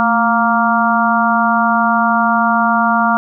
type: harmonic tone with a mistuned harmonic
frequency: 233.1 Hz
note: A#3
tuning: in tune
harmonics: 1 / 3 / 4 / 5 / 6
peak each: -17 / -17 / -17 / -17 / -17 dBFS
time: 0-3.17 s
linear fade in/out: 0 ms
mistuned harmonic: 1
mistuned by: -76 cents
effects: none